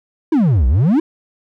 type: exponential two-way sweep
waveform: triangle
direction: down then up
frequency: 343.2 to 57.9 to 343.2 Hz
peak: -8 dBFS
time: 0.32-1 s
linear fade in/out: 5 ms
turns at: 0.67 s
effects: none